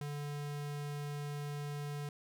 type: tone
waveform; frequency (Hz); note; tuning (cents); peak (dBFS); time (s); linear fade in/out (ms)
square; 145.6; D3; -15; -39; 0.01-2.09; 2
effects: none